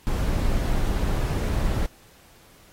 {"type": "noise", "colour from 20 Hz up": "brown", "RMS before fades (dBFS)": -23, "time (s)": [0.07, 1.86], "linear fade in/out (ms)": 0, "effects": ["pink hiss -54 dBFS RMS until 2.72 s", "AAC 48 kbps"]}